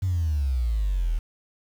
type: exponential sweep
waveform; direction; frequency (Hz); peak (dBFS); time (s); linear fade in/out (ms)
sine; down; 97.1 to 38.2; -20; 0.02-1.19; 10
effects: tanh soft clip ceiling -18 dBFS + 8-bit